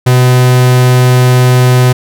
45% pulse tone, 126 Hz, B2, 35 cents sharp, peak -4 dBFS, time 0.06-1.93 s, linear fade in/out 10 ms, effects none

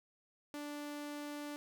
sawtooth tone, 293 Hz, D4, 4 cents flat, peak -38 dBFS, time 0.54-1.56 s, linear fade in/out 0 ms, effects none

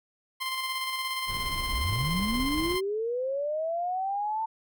15% pulse tone with tremolo, 1046 Hz, C6, 1 cent flat, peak -22 dBFS, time 0.4-2.81 s, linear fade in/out 20 ms, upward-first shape square, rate 17 Hz, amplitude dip 30%
brown noise, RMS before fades -36 dBFS, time 1.26-2.78 s, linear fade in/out 50 ms
sine linear sweep, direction up, 41.77 to 900 Hz, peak -27 dBFS, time 1.72-4.46 s, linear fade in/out 10 ms
effects none

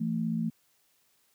sine tone pair together, 167.51 / 223.6 Hz, E3 / A3, +28 / +28 cents, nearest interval perfect fourth, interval 500 cents, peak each -31 / -29 dBFS, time 0-0.5 s, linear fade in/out 10 ms, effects white hiss -69 dBFS RMS until 1.34 s + high-pass 80 Hz 12 dB/octave

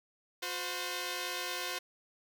5% pulse tone pair together, 360.2 / 515.6 Hz, F#4 / C5, -46 / -26 cents, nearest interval tritone, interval 620 cents, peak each -27 / -26 dBFS, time 0.42-1.79 s, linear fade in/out 10 ms, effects none

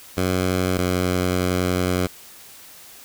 10% pulse tone pair in turn, 92 / 90.84 Hz, F#2 / F#2, -9 / -31 cents, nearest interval unison, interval 22 cents, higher first, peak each -11 dBFS, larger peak neither, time 0.17-0.78 / 0.78-2.07 s, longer second, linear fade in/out 5 ms, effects white hiss -44 dBFS RMS until 3.04 s

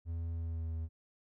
triangle tone with pitch glide, 83.3 to 81.02 Hz, E2 to E2, +19 to -29 cents, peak -33 dBFS, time 0.05-0.89 s, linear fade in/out 50 ms, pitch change -48 cents, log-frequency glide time 0.32-0.77 s, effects none

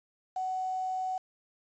sine tone with quantisation, 748 Hz, F#5, 19 cents sharp, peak -30 dBFS, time 0.36-1.18 s, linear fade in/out 5 ms, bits 8, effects resampled to 16000 Hz

